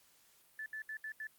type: tone bursts at uneven times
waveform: sine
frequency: 1745 Hz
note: A6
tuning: 15 cents flat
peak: -40 dBFS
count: 5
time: 0.59-0.66 / 0.73-0.82 / 0.89-0.97 / 1.04-1.12 / 1.2-1.27 s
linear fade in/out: 2 ms
effects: white hiss -67 dBFS RMS until 1.38 s + Opus 48 kbps